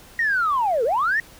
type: linear two-way sweep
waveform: sine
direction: down then up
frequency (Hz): 1900 to 429.6 to 1900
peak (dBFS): -17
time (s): 0.19-1.2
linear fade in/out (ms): 2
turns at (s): 0.84
effects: tanh soft clip ceiling -13 dBFS + pink hiss -47 dBFS RMS until 1.39 s